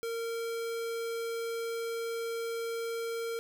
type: tone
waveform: square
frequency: 460.4 Hz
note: A#4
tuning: 22 cents flat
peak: -34 dBFS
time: 0.03-3.39 s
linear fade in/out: 0 ms
effects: 10-bit